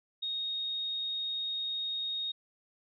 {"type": "tone", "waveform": "sine", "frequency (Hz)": 3729, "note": "A#7", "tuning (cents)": 0, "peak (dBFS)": -32, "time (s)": [0.22, 2.32], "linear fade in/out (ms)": 10, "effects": []}